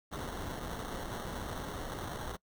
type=noise with sample-and-hold; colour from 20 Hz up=pink; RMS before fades=-40 dBFS; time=0.11-2.37 s; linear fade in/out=20 ms; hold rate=2450 Hz; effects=noise-tail reverb RT60 0.1 s tail -24 dB re dry